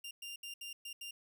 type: tone bursts at uneven times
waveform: sawtooth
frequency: 2794 Hz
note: F7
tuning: in tune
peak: -40 dBFS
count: 6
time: 0.04-0.11 / 0.22-0.36 / 0.43-0.54 / 0.61-0.73 / 0.85-0.93 / 1.01-1.11 s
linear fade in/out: 5 ms
effects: none